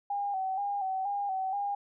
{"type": "tone with vibrato", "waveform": "sine", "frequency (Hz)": 784, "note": "G5", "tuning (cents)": 0, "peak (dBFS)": -29, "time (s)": [0.1, 1.75], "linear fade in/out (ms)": 5, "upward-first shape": "square", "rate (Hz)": 2.1, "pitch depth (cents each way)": 53, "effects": []}